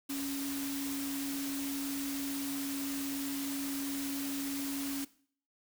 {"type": "tone in noise", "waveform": "sine", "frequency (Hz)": 277.2, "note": "C#4", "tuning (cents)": 0, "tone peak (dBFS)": -35, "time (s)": [0.09, 5.05], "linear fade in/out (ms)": 10, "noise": "white", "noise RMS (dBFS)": -41, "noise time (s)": [0.09, 5.05], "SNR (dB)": 3, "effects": ["noise-tail reverb RT60 0.5 s tail -18 dB re dry"]}